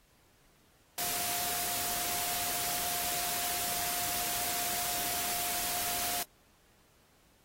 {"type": "tone in noise", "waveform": "sine", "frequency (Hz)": 708, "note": "F5", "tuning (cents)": 23, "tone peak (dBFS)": -42, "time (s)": [0.98, 6.23], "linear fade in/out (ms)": 2, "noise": "white", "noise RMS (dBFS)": -34, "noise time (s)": [0.98, 6.23], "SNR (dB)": -11, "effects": ["pink hiss -66 dBFS RMS until 7.44 s", "AAC 48 kbps"]}